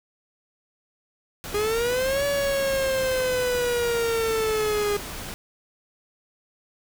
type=noise; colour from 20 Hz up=pink; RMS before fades=-35 dBFS; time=1.44-5.34 s; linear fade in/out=0 ms
type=linear two-way sweep; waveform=45% pulse; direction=up then down; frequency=408.1 to 570 to 408.1 Hz; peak=-22 dBFS; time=1.54-4.97 s; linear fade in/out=5 ms; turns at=2.25 s
effects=none